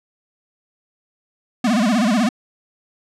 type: tone with vibrato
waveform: square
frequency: 225.1 Hz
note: A3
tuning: 40 cents sharp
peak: -15 dBFS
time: 1.64-2.29 s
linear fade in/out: 5 ms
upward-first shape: sine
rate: 16 Hz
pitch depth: 210 cents each way
effects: low-pass 8000 Hz 12 dB/octave